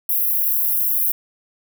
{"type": "high-pass noise", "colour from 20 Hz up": "white", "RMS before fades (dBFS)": -19, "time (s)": [0.09, 1.12], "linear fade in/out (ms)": 5, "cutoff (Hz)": 11000, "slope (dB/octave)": 96, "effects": []}